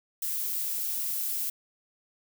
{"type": "noise", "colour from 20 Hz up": "violet", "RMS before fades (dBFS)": -31, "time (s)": [0.22, 1.5], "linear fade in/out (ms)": 5, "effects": []}